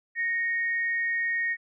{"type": "tone pair together", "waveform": "sine", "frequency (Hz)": [1861, 2213], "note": ["A#6", "C#7"], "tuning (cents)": [-3, -3], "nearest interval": "minor third", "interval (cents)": 300, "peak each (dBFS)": [-25, -35], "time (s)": [0.15, 1.57], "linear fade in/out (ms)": 50, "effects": []}